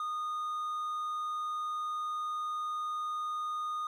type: tone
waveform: triangle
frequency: 1230 Hz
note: D#6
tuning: 20 cents flat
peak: -31 dBFS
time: 0-3.87 s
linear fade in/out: 2 ms
effects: none